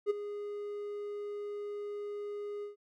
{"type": "tone with ADSR envelope", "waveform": "triangle", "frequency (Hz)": 412, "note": "G#4", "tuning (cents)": -14, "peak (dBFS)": -22, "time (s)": [0.06, 2.76], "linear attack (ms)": 42, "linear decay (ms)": 16, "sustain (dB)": -13, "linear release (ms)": 130, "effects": []}